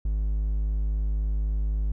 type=tone; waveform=triangle; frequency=51.91 Hz; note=G#1; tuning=in tune; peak=-21 dBFS; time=0.05-1.92 s; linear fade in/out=5 ms; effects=none